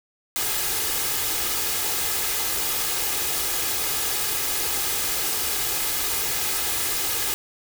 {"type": "noise with comb filter", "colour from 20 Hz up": "white", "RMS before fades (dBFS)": -25, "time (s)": [0.36, 7.34], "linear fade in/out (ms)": 0, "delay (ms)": 2.4, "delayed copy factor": 0.55, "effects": []}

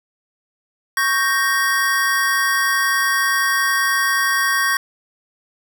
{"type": "chord", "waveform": "square", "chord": "G diminished", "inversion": "second", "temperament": "equal", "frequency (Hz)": [1108.7, 1568, 1864.7], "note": ["Db6", "G6", "Bb6"], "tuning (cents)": [0, 0, 0], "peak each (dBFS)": [-22, -21, -20], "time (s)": [0.97, 4.77], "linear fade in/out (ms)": 2, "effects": []}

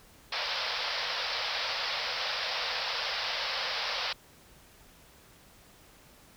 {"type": "band-pass noise", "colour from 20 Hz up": "white", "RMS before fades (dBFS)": -33, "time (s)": [0.32, 4.13], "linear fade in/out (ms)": 5, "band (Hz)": [470, 5300], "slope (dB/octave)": 96, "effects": ["pink hiss -57 dBFS RMS until 6.36 s"]}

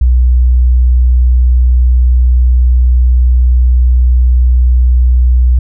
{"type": "tone", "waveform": "sine", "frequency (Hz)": 61.74, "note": "B1", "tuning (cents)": 0, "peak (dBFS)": -4, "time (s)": [0.01, 5.59], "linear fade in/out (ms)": 5, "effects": []}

